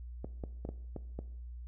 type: clicks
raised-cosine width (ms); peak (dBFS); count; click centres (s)
2; -26; 6; 0.245 / 0.438 / 0.651 / 0.69 / 0.963 / 1.19
effects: noise-tail reverb RT60 0.7 s tail -17 dB re dry + added 60 Hz sine -42 dBFS peak until 1.67 s